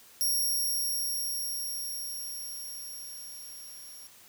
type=tone with level ramp; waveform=5% pulse; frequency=5588 Hz; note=F8; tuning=in tune; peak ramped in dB=-19 to -40 dBFS; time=0.21-4.07 s; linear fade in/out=0 ms; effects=white hiss -55 dBFS RMS until 4.28 s